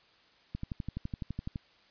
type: click train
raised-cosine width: 5 ms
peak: -23 dBFS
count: 13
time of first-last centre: 0.55-1.558 s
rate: 11.9 Hz
effects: white hiss -63 dBFS RMS until 1.9 s + resampled to 11025 Hz